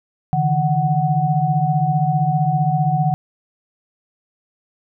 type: tone cluster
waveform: sine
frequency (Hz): 143.6 / 158.9 / 744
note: D3 / D#3 / F#5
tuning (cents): -39 / +37 / +9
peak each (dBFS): -19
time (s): 0.33-3.14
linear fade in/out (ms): 0
effects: none